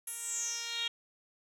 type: tone with band-pass filter sweep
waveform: 10% pulse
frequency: 466.2 Hz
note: A#4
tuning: in tune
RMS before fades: -37 dBFS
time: 0.07-0.88 s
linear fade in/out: 5 ms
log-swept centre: 11000 to 3400 Hz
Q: 7
effects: none